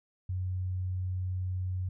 sine tone, 92.1 Hz, F#2, 7 cents flat, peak -30 dBFS, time 0.29-1.89 s, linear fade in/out 5 ms, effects none

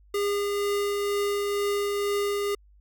square tone with tremolo, 406.3 Hz, G#4, 38 cents flat, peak -24 dBFS, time 0.14-2.55 s, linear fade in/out 5 ms, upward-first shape triangle, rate 2.1 Hz, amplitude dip 25%, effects added 50 Hz sine -53 dBFS peak until 2.8 s

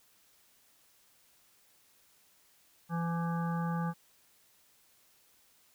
harmonic tone with a mistuned harmonic, 168.6 Hz, E3, 39 cents sharp, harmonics 1 / 3 / 5 / 7 / 9 / 10, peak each -31 / -45 / -40 / -42 / -48 / -51 dBFS, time 2.89-3.94 s, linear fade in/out 50 ms, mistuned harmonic 10, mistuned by -50 cents, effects white hiss -66 dBFS RMS until 5.74 s

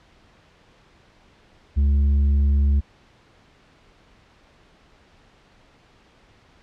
sine tone with tanh clipping, 70.6 Hz, C#2, 32 cents sharp, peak -16 dBFS, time 1.76-2.81 s, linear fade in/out 20 ms, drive 5 dB, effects pink hiss -55 dBFS RMS until 6.62 s + low-pass 4000 Hz 12 dB/octave

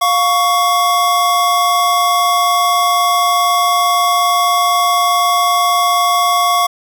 square tone pair together, 704.3 / 1118 Hz, F5 / C#6, +14 / +14 cents, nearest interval minor sixth, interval 800 cents, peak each -16 / -13 dBFS, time 0.01-6.67 s, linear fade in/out 10 ms, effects none

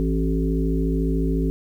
harmonic tone with a mistuned harmonic, 54 Hz, A1, 32 cents flat, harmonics 1 / 3 / 5 / 7 / 8, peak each -22 / -25 / -25 / -29 / -32 dBFS, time 0-1.5 s, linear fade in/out 0 ms, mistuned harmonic 3, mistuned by +62 cents, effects 9-bit

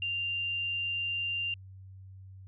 sine tone, 2786 Hz, F7, 5 cents flat, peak -30 dBFS, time 0.02-1.54 s, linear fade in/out 2 ms, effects added 95 Hz sine -46 dBFS peak until 2.47 s

